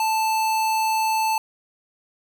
square tone, 880 Hz, A5, in tune, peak -20 dBFS, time 0-1.38 s, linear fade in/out 2 ms, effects none

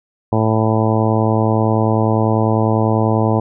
harmonic tone, 110.2 Hz, A2, 3 cents sharp, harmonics 1 / 2 / 3 / 4 / 5 / 6 / 7 / 8 / 9, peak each -16 / -19 / -21 / -22 / -23 / -24 / -24 / -25 / -26 dBFS, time 0.32-3.4 s, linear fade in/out 5 ms, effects none

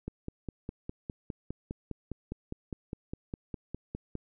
click train, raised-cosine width 3 ms, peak -23 dBFS, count 21, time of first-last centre 0.08-4.153 s, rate 4.91 Hz, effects none

